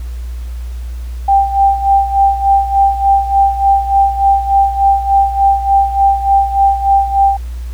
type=tone with tremolo; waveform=sine; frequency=789 Hz; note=G5; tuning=11 cents sharp; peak=-5 dBFS; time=1.28-7.37 s; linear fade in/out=5 ms; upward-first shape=sine; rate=3.4 Hz; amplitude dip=75%; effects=added 60 Hz sine -20 dBFS peak until 7.73 s + pink hiss -43 dBFS RMS until 7.73 s